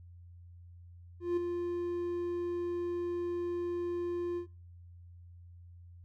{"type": "tone with ADSR envelope", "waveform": "triangle", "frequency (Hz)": 349.2, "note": "F4", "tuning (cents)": 0, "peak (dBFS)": -24, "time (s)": [1.2, 4.47], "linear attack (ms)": 170, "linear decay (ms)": 9, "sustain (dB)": -6, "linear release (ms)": 100, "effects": ["noise-tail reverb RT60 0.4 s tail -22 dB re dry", "added 87 Hz sine -50 dBFS peak until 6.04 s"]}